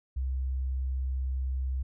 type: tone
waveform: sine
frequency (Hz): 65.41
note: C2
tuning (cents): 0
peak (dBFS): -27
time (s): 0.16-1.83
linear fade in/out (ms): 10
effects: tanh soft clip ceiling -23 dBFS